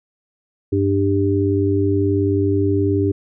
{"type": "harmonic tone", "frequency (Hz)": 98.7, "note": "G2", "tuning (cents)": 12, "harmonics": [1, 3, 4], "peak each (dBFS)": [-19, -19, -19], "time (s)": [0.72, 3.12], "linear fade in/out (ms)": 10, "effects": []}